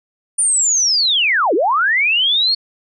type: linear two-way sweep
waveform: sine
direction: down then up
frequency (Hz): 9397 to 297.5 to 4401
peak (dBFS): -12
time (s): 0.38-2.55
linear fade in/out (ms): 10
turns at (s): 1.54
effects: none